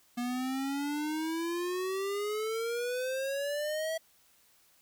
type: exponential sweep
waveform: square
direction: up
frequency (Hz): 240 to 654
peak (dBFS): -32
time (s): 0.17-3.98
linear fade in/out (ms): 10
effects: white hiss -65 dBFS RMS until 4.81 s